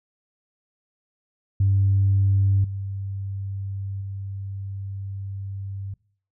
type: tone with level steps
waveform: sine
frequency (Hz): 98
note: G2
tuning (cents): 0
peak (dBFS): -15 / -27 / -29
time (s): 1.6-5.94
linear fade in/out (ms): 5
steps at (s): 2.64 / 4.01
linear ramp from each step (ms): 5
effects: noise-tail reverb RT60 0.5 s tail -23 dB re dry + tanh soft clip ceiling -11 dBFS